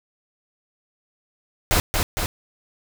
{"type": "noise with echo", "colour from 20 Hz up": "pink", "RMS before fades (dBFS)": -18, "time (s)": [1.71, 1.8], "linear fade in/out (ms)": 0, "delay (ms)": 230, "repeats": 2, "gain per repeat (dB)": -3, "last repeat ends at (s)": 2.26, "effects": []}